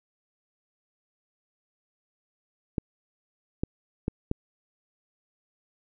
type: clicks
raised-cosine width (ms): 3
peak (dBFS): -13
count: 4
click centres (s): 2.782 / 3.635 / 4.081 / 4.314
effects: none